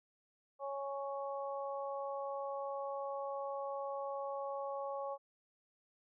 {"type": "harmonic tone", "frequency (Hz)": 277.2, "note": "C#4", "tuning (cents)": 0, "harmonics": [2, 3, 4], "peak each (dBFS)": [-40, -44, -45], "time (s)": [0.59, 5.18], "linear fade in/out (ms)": 50, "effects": []}